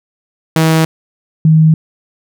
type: tone pair in turn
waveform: sawtooth / sine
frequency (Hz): 160.5 / 158.11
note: E3 / D#3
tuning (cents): -46 / +28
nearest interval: unison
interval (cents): 26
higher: first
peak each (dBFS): -4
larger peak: neither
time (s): 0.56-0.85 / 1.45-1.74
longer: neither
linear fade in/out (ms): 2
effects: none